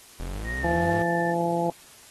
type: exponential sweep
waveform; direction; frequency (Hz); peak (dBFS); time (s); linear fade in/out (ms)
40% pulse; up; 41.2 to 110; -30; 0.2-1.02; 0
type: tone with pitch glide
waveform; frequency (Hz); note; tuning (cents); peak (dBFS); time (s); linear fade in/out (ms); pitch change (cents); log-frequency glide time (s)
sine; 1864.7 to 1768.2; A#6 to A6; 0 to +8; -30; 0.44-1.35; 50; -92; 0.59-0.68
type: harmonic tone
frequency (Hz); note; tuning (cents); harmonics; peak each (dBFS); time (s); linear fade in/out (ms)
170.3; F3; -43; 1 / 2 / 3 / 4 / 5; -29 / -29 / -29 / -29 / -29; 0.64-1.7; 2
effects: white hiss -50 dBFS RMS until 2.1 s + AAC 32 kbps